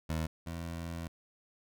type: tone pair in turn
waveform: 20% pulse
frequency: 80 / 83.98 Hz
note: D#2 / E2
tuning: +49 / +33 cents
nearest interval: minor second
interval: 84 cents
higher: second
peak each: -27 / -33 dBFS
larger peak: first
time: 0.09-0.27 / 0.46-1.08 s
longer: second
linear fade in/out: 10 ms
effects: none